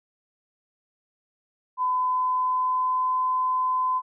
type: tone with pitch glide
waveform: sine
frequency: 1010 to 1020 Hz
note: B5 to C6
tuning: +39 to -44 cents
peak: -21 dBFS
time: 1.77-4.02 s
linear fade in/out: 50 ms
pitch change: +17 cents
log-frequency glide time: 1.89-3.17 s
effects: none